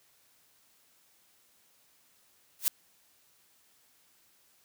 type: noise with exponential growth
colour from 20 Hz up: blue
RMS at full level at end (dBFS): -21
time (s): 2.59-2.68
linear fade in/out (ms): 0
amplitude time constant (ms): 19
effects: white hiss -66 dBFS RMS until 4.64 s + high-pass 60 Hz 12 dB/octave